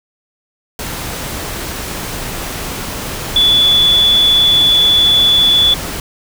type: tone in noise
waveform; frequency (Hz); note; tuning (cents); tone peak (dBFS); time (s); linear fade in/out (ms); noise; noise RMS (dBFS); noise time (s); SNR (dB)
sine; 3445; A7; -37; -7; 3.36-5.74; 2; pink; -23; 0.79-6; +13
effects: none